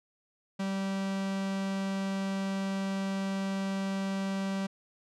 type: tone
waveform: 45% pulse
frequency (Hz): 194.2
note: G3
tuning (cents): -16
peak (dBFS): -30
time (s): 0.59-4.67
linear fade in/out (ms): 10
effects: low-pass 7000 Hz 12 dB/octave